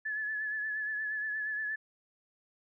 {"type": "tone with vibrato", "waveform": "sine", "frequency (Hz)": 1721, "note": "A6", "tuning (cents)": -39, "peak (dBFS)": -32, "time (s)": [0.05, 1.76], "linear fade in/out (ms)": 10, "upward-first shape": "triangle", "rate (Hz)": 8.5, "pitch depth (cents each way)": 45, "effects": []}